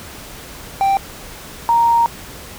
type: tone pair in turn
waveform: triangle / sine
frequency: 784 / 932.3 Hz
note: G5 / A#5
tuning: 0 / 0 cents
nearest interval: minor third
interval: 300 cents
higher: second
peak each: -10 dBFS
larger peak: neither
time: 0.81-0.97 / 1.69-2.06 s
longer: second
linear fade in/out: 0 ms
effects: pink hiss -35 dBFS RMS until 2.58 s